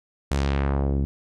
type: tone with low-pass filter sweep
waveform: sawtooth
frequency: 69.3 Hz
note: C#2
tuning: in tune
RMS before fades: -23 dBFS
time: 0.31-1.05 s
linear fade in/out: 0 ms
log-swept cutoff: 9800 to 240 Hz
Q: 1.1
effects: none